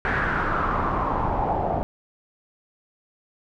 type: noise with low-pass filter sweep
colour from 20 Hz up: pink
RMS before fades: -24 dBFS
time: 0.05-1.83 s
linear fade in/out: 0 ms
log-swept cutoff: 1700 to 700 Hz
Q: 4.6
effects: none